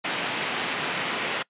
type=band-pass noise; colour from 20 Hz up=white; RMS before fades=-29 dBFS; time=0.04-1.43 s; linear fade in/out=10 ms; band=140 to 3200 Hz; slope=24 dB/octave; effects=noise-tail reverb RT60 0.1 s tail -23 dB re dry + resampled to 8000 Hz